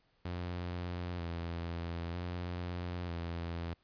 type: tone with vibrato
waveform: sawtooth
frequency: 86.5 Hz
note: F2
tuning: 16 cents flat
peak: -33 dBFS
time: 0.25-3.74 s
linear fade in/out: 5 ms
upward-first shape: square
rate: 0.53 Hz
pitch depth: 36 cents each way
effects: pink hiss -73 dBFS RMS until 3.83 s + resampled to 11025 Hz